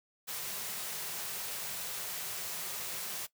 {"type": "band-stop noise", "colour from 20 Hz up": "white", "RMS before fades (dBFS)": -39, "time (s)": [0.27, 3.27], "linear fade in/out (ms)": 20, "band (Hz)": [230, 340], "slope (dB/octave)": 96, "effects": ["noise-tail reverb RT60 0.1 s tail -18 dB re dry", "high-pass 100 Hz 12 dB/octave"]}